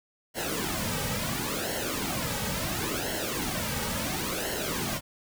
pink noise with flanger, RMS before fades -31 dBFS, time 0.34-5.01 s, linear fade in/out 50 ms, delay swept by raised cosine 0.82 to 2.92 ms, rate 0.72 Hz, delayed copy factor -0.75, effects none

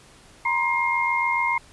sine tone cluster, 949 / 1036 / 2129 Hz, A#5 / C6 / C7, +31 / -17 / +30 cents, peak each -24 / -27 / -23 dBFS, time 0.45-1.58 s, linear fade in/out 5 ms, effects pink hiss -51 dBFS RMS until 1.72 s + resampled to 24000 Hz

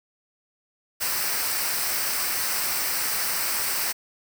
white noise with comb filter, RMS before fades -26 dBFS, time 1-3.93 s, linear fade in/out 20 ms, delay 0.29 ms, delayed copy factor -0.55, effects none

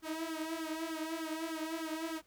sawtooth tone with flanger, 321.2 Hz, E4, 45 cents flat, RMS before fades -39 dBFS, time 0.02-2.22 s, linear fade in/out 50 ms, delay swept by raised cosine 0.58 to 4.28 ms, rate 3.3 Hz, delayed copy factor +0.95, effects pink hiss -70 dBFS RMS until 2.26 s

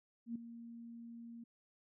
sine tone with ADSR envelope, 233.1 Hz, A#3, in tune, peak -36 dBFS, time 0.26-1.44 s, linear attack 95 ms, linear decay 4 ms, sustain -12 dB, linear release 7 ms, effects none

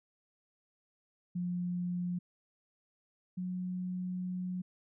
sine tone pair in turn, 177.4 / 182.07 Hz, F3 / F#3, +27 / -28 cents, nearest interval unison, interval 45 cents, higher second, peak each -32 / -34 dBFS, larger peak first, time 1.35-2.19 / 3.37-4.62 s, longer second, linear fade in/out 10 ms, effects none

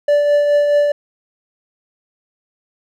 triangle tone with tremolo, 583 Hz, D5, 13 cents flat, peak -7 dBFS, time 0.08-0.92 s, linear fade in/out 5 ms, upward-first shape triangle, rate 4.7 Hz, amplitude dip 40%, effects none

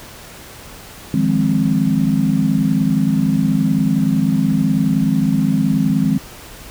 sine chord, F minor seventh, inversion third, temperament equal with one note detuned, 155.56 / 174.61 / 205.7 / 261.6 Hz, Eb3 / F3 / Ab3 / C4, 0 / 0 / -16 / 0 cents, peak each -19 / -20 / -17 / -18 dBFS, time 1.14-6.18 s, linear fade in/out 2 ms, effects pink hiss -37 dBFS RMS until 6.7 s

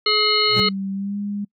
harmonic tone, 423.5 Hz, G#4, 34 cents sharp, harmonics 1 / 3 / 5 / 7 / 9 / 10, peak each -23 / -23 / -24 / -24 / -28 / -18 dBFS, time 0.06-0.69 s, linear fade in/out 5 ms
square tone with exponential growth, 120 Hz, B2, 49 cents flat, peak -20 dBFS, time 0.43-0.6 s, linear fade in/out 0 ms, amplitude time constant 35 ms
sine tone with pitch glide, 194.6 to 203.7 Hz, G3 to G#3, -12 to -33 cents, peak -23 dBFS, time 0.56-1.45 s, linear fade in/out 10 ms, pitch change +79 cents, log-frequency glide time 0.93-1.18 s
effects noise-tail reverb RT60 0.1 s tail -26 dB re dry

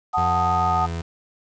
sine chord, D# diminished, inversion first, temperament equal, 740 / 880 / 1244.5 Hz, F#5 / A5 / D#6, 0 / 0 / 0 cents, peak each -22 / -24 / -22 dBFS, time 0.13-0.87 s, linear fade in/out 20 ms
30% pulse tone with pitch glide, 87.31 to 83.95 Hz, F2 to E2, 0 to +32 cents, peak -23 dBFS, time 0.17-1.02 s, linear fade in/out 10 ms, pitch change -68 cents, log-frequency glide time 0.64-0.86 s
effects resampled to 16000 Hz + 8-bit

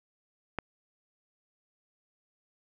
click, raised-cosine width 0.5 ms, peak -16 dBFS, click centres 0.587 s, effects none

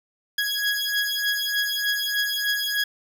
20% pulse beating tone pair, 1660 / 1663.3 Hz, G#6 / G#6, -1 / +2 cents, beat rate 3.3 Hz, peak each -21 dBFS, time 0.38-2.84 s, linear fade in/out 5 ms, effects none

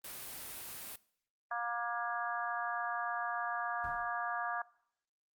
white noise, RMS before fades -45 dBFS, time 0.04-0.96 s, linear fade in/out 5 ms
harmonic tone, 236.7 Hz, A#3, 27 cents sharp, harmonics 3 / 4 / 5 / 6 / 7, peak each -39 / -42 / -39 / -45 / -40 dBFS, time 1.51-4.62 s, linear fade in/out 5 ms
brown noise with exponential decay, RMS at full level -46 dBFS, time 3.84-4.28 s, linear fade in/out 0 ms, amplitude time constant 94 ms
effects noise-tail reverb RT60 0.6 s tail -21 dB re dry + Opus 32 kbps

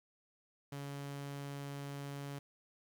sawtooth tone, 141.1 Hz, C#3, 31 cents sharp, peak -38 dBFS, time 0.72-2.39 s, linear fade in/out 5 ms, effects 11-bit

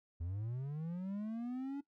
triangle linear sweep, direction up, 79.9 to 286.2 Hz, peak -36 dBFS, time 0.2-1.81 s, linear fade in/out 10 ms, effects noise-tail reverb RT60 0.1 s tail -17 dB re dry

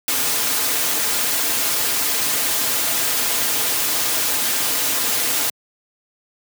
white noise with comb filter, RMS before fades -20 dBFS, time 0.08-5.5 s, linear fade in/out 2 ms, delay 5.3 ms, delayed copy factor -0.55, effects high-pass 150 Hz 12 dB/octave

